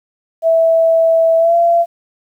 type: tone with pitch glide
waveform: sine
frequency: 656 to 681.9 Hz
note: E5 to F5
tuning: -9 to -42 cents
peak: -8 dBFS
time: 0.42-1.86 s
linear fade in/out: 50 ms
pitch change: +67 cents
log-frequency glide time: 1.38-1.55 s
effects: 8-bit